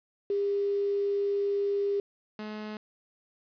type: tone pair in turn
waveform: sine / sawtooth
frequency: 402.4 / 213.2 Hz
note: G4 / G#3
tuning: +45 / +46 cents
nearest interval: major seventh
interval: 1099 cents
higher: first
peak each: -25 / -32 dBFS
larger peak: first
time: 0.3-2 / 2.39-2.77 s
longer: first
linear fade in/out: 2 ms
effects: resampled to 11025 Hz + 9-bit